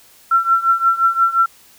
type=tone with tremolo; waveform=sine; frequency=1353 Hz; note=E6; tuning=45 cents sharp; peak=-8 dBFS; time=0.31-1.46 s; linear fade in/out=5 ms; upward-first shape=triangle; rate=5.7 Hz; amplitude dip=90%; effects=white hiss -48 dBFS RMS until 1.78 s